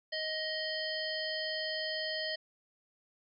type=harmonic tone; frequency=626 Hz; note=D#5; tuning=10 cents sharp; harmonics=1 / 3 / 5 / 7 / 8; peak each=-39 / -39 / -41 / -40 / -42 dBFS; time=0.12-2.36 s; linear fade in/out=10 ms; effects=none